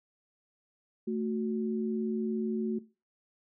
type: tone pair together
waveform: sine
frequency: 221.6 / 368.1 Hz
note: A3 / F#4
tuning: +13 / -9 cents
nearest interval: major sixth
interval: 878 cents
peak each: -31 / -33 dBFS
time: 1.07-2.79 s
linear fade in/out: 10 ms
effects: noise-tail reverb RT60 0.3 s tail -18 dB re dry